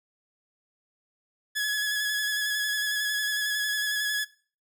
sawtooth tone with vibrato, 1693 Hz, G#6, 33 cents sharp, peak -22 dBFS, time 1.55-4.25 s, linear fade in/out 20 ms, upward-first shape square, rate 11 Hz, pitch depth 20 cents each way, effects noise-tail reverb RT60 0.4 s tail -20 dB re dry

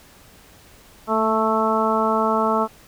harmonic tone with a mistuned harmonic, 220 Hz, A3, in tune, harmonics 1 / 2 / 3 / 4 / 5 / 6, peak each -24 / -24 / -24 / -24 / -24 / -24 dBFS, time 1.07-2.68 s, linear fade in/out 50 ms, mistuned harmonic 1, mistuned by +19 cents, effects pink hiss -49 dBFS RMS until 2.87 s

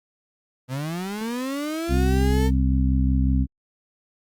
35% pulse linear sweep, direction up, 123.47 to 452.3 Hz, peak -24 dBFS, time 0.68-2.51 s, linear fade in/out 50 ms
harmonic tone, 65.41 Hz, C2, in tune, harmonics 1 / 2 / 3 / 4, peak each -19 / -25 / -27 / -25 dBFS, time 1.88-3.47 s, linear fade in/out 50 ms
effects Opus 48 kbps

